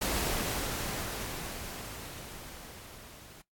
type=noise with level ramp; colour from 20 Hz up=pink; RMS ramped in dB=-30 to -52 dBFS; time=0.01-3.42 s; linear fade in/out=10 ms; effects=noise-tail reverb RT60 0.2 s tail -26 dB re dry + AAC 64 kbps